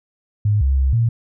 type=tone with pitch steps; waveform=sine; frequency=104.4 / 67.5 / 66.5 / 115.8 Hz; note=G#2 / C#2 / C2 / A#2; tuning=+10 / -45 / +29 / -11 cents; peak=-13 dBFS; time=0.45-1.09 s; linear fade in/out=5 ms; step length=160 ms; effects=none